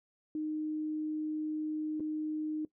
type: tone with dropouts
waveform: sine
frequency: 308.1 Hz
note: D#4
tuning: 17 cents flat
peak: -32 dBFS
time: 0.35-2.65 s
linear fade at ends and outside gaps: 2 ms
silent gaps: 1.998-2.004 s
effects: noise-tail reverb RT60 0.1 s tail -19 dB re dry